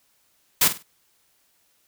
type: noise with echo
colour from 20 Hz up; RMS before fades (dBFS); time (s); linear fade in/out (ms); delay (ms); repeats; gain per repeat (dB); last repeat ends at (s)
white; -17; 0.61-0.68; 5; 49; 3; -11; 0.827
effects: white hiss -65 dBFS RMS until 1.87 s